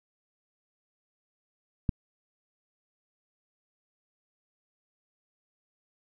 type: click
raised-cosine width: 5 ms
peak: -13 dBFS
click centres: 1.892 s
effects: none